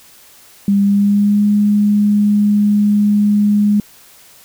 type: tone with pitch glide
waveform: sine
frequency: 200 to 206.8 Hz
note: G3 to G#3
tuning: +35 to -7 cents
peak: -9 dBFS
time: 0.68-3.8 s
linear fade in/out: 2 ms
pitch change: +58 cents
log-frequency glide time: 0.82-1.45 s
effects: white hiss -44 dBFS RMS until 4.44 s